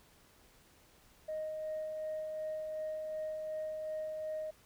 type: tone with tremolo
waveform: sine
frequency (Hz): 622.3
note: D#5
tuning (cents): 0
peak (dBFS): -34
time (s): 1.28-4.51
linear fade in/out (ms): 10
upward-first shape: sine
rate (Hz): 2.7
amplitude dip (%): 30
effects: tanh soft clip ceiling -33 dBFS + pink hiss -64 dBFS RMS until 4.65 s